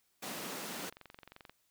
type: high-pass noise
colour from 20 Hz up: pink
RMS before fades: -42 dBFS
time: 0.22-0.9 s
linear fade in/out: 10 ms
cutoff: 180 Hz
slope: 24 dB/octave
type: click train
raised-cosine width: 0.3 ms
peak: -34 dBFS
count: 18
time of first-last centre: 0.75-1.496 s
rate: 22.8 Hz
effects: white hiss -75 dBFS RMS until 1.7 s